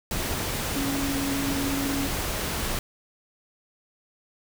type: tone in noise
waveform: sine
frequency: 276.7 Hz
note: C#4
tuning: 3 cents flat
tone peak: -27 dBFS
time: 0.76-2.07 s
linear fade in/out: 2 ms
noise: pink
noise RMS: -29 dBFS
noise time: 0.11-2.79 s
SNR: -1 dB
effects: none